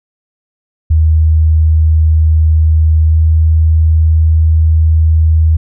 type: tone with pitch glide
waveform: sine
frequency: 78.9 to 79.63 Hz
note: D#2 to D#2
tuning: +25 to +41 cents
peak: -5 dBFS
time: 0.9-5.57 s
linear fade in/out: 10 ms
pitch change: +16 cents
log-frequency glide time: 3.09-3.15 s
effects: none